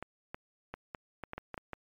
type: clicks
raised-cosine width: 0.5 ms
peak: -24 dBFS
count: 10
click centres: 0.026 / 0.345 / 0.74 / 0.948 / 1.237 / 1.334 / 1.38 / 1.543 / 1.578 / 1.733 s
effects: MP3 96 kbps